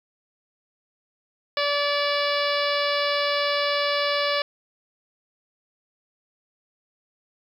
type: harmonic tone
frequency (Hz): 577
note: D5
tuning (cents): -31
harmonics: 1 / 2 / 3 / 4 / 5 / 6 / 7 / 8 / 9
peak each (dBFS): -25 / -28 / -30 / -31 / -32 / -33 / -33 / -34 / -35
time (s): 1.57-4.42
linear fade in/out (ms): 2
effects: 9-bit